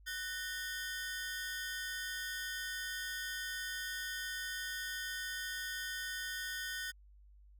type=ring-modulated tone; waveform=sawtooth; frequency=1661.2 Hz; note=G#6; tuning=in tune; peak=-32 dBFS; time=0.06-6.92 s; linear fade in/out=20 ms; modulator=173 Hz; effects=added 50 Hz sine -57 dBFS peak until 7.59 s